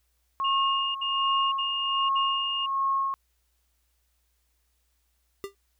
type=tone with tremolo; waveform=sine; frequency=1087 Hz; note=C#6; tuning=34 cents flat; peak=-22 dBFS; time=0.4-3.14 s; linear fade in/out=0 ms; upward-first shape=sine; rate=1.3 Hz; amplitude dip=70%
type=tone bursts; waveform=sine; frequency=2834 Hz; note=F7; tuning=25 cents sharp; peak=-27 dBFS; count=4; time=0.44-2.663 s; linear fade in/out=10 ms; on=510 ms; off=61 ms
type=tone with exponential decay; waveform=square; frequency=397.2 Hz; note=G4; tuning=23 cents sharp; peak=-29 dBFS; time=5.44-5.55 s; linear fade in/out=0 ms; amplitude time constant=22 ms
effects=added 60 Hz sine -70 dBFS peak until 5.79 s + white hiss -74 dBFS RMS until 5.79 s